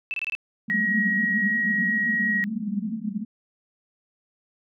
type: tone bursts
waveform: sine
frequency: 2637 Hz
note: E7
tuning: in tune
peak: -25 dBFS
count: 5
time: 0.11-0.351 s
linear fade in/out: 0 ms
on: 29 ms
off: 24 ms
type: band-pass noise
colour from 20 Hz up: pink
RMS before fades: -29 dBFS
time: 0.68-3.25 s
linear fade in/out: 10 ms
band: 190 to 230 Hz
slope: 96 dB/octave
type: tone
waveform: sine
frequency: 1899 Hz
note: A#6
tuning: 32 cents sharp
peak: -21 dBFS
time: 0.7-2.44 s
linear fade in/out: 0 ms
effects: none